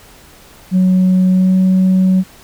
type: tone with pitch glide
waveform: sine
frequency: 185 to 186.93 Hz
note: F#3 to F#3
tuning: 0 to +18 cents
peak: -6 dBFS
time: 0.71-2.24 s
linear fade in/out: 50 ms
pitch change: +18 cents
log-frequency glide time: 1.3-1.56 s
effects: tanh soft clip ceiling -6 dBFS + pink hiss -42 dBFS RMS until 2.43 s